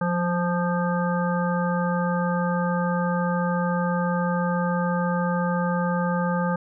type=harmonic tone with a mistuned harmonic; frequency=174.61 Hz; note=F3; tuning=in tune; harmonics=1 / 3 / 5 / 7 / 9; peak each=-23 / -28 / -30 / -31 / -33 dBFS; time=0.01-6.56 s; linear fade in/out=5 ms; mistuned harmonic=1; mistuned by=+21 cents; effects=none